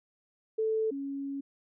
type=tone pair in turn; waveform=sine; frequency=440 / 277.2 Hz; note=A4 / C#4; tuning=0 / 0 cents; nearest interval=minor sixth; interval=800 cents; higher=first; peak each=-26 / -33 dBFS; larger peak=first; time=0.58-0.91 / 0.91-1.41 s; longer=second; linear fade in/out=10 ms; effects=none